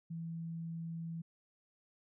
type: tone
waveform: sine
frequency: 165.4 Hz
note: E3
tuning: 6 cents sharp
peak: -39 dBFS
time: 0.1-1.22 s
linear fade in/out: 10 ms
effects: none